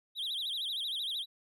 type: tone with vibrato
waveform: triangle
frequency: 3520 Hz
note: A7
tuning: in tune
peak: -32 dBFS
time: 0.15-1.26 s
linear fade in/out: 50 ms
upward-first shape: sine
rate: 13 Hz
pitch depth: 200 cents each way
effects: none